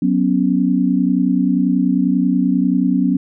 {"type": "chord", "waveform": "sine", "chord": "F# suspended fourth", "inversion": "none", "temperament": "equal", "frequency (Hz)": [185, 246.9, 277.2], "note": ["F#3", "B3", "C#4"], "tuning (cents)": [0, 0, 0], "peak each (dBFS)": -17, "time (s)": [0.02, 3.17], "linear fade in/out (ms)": 5, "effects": []}